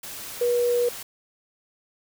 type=tone in noise; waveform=sine; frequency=483.1 Hz; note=B4; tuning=38 cents flat; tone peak=-19 dBFS; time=0.41-0.89 s; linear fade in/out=5 ms; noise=white; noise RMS=-37 dBFS; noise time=0.03-1.03 s; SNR=+15 dB; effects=none